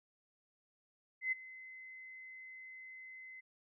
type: tone with ADSR envelope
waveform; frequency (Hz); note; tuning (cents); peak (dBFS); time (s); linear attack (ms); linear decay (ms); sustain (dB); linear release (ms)
sine; 2048; C7; -38; -30; 1.21-3.41; 110; 15; -19; 16
effects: none